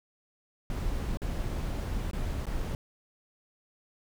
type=noise with dropouts; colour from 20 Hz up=brown; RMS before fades=-32 dBFS; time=0.7-2.75 s; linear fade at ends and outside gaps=1 ms; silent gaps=1.172-1.218 / 2.112-2.132 / 2.456-2.467 s; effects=none